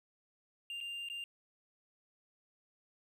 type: tone with dropouts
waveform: triangle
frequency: 2794 Hz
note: F7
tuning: in tune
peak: -38 dBFS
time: 0.7-1.24 s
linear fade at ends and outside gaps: 1 ms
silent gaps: 0.804-0.81 / 1.087-1.099 s
effects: none